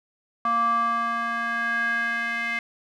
square tone with band-pass filter sweep, 233.1 Hz, A#3, in tune, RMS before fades -25 dBFS, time 0.45-2.59 s, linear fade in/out 2 ms, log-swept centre 1100 to 2000 Hz, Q 6.3, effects none

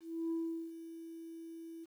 sine tone with ADSR envelope, 329.6 Hz, E4, in tune, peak -31 dBFS, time 0-1.86 s, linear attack 310 ms, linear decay 400 ms, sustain -14 dB, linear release 24 ms, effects tanh soft clip ceiling -31 dBFS + 11-bit

